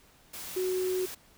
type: tone in noise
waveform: sine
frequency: 370 Hz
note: F#4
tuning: in tune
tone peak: -27 dBFS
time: 0.56-1.06 s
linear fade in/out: 10 ms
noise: white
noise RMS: -41 dBFS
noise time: 0.33-1.15 s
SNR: +11 dB
effects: pink hiss -60 dBFS RMS until 1.37 s